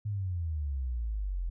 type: exponential sweep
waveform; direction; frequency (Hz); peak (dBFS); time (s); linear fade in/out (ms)
sine; down; 107.3 to 41.79; -30; 0.05-1.5; 10
effects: none